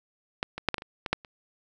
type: clicks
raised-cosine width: 0.3 ms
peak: -11 / -19 / -6 / -11 / -19 / -24 / -15 / -7 / -29 dBFS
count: 9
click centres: 0.429 / 0.58 / 0.687 / 0.743 / 0.782 / 0.821 / 1.062 / 1.13 / 1.248 s
effects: none